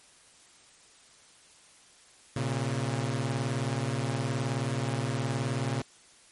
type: beating tone pair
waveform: sawtooth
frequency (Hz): 116.54 / 135.54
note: A#2 / C#3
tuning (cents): 0 / -39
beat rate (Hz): 19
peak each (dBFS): -27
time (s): 2.36-5.82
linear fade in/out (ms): 5
effects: white hiss -57 dBFS RMS until 6.31 s + MP3 48 kbps